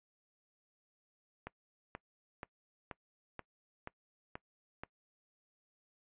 click train, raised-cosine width 0.5 ms, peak -27 dBFS, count 8, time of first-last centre 1.47-4.835 s, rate 2.08 Hz, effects noise-tail reverb RT60 0.1 s tail -22 dB re dry + resampled to 8000 Hz

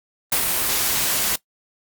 white noise with ADSR envelope, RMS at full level -18 dBFS, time 0.32-1.36 s, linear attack 3 ms, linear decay 87 ms, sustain -3 dB, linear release 7 ms, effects noise-tail reverb RT60 0.1 s tail -19 dB re dry + Opus 32 kbps

